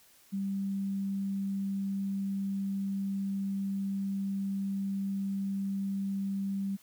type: tone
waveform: sine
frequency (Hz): 196.2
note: G3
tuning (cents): +2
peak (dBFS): -30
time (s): 0.32-6.77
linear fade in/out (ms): 20
effects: white hiss -61 dBFS RMS until 6.82 s